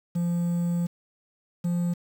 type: tone pair in turn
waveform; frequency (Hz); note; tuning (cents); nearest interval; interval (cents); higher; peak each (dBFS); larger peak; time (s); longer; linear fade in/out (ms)
triangle; 172.8 / 173.9; F3 / F3; -18 / -7; unison; 11; second; -21; neither; 0.15-0.87 / 1.64-1.94; first; 10
effects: 8-bit